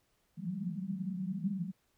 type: band-pass noise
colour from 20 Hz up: white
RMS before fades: -37 dBFS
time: 0.37-1.72 s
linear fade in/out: 20 ms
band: 170 to 200 Hz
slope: 96 dB/octave
effects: pink hiss -75 dBFS RMS until 1.97 s